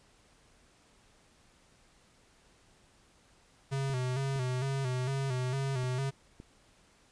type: tone with vibrato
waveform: square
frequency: 131.5 Hz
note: C3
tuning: 9 cents sharp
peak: -31 dBFS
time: 3.71-6.11 s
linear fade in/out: 20 ms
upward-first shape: square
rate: 2.2 Hz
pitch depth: 63 cents each way
type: clicks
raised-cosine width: 3 ms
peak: -34 dBFS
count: 4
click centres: 3.898 / 4.36 / 5.837 / 6.401 s
effects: pink hiss -64 dBFS RMS until 7.11 s + resampled to 22050 Hz